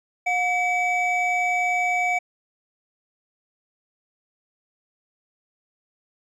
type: tone pair together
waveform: triangle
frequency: 720.9 / 2285 Hz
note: F#5 / D7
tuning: -45 / -48 cents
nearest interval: octave + minor sixth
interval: 1997 cents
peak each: -21 / -21 dBFS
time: 0.26-2.19 s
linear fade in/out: 10 ms
effects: resampled to 24000 Hz